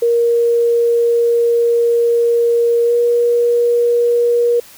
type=tone with pitch glide; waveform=sine; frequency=470 to 476 Hz; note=A#4 to A#4; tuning=+14 to +36 cents; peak=-10 dBFS; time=0.02-4.6 s; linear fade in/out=5 ms; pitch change=+22 cents; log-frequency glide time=2.85-2.93 s; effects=white hiss -41 dBFS RMS until 4.77 s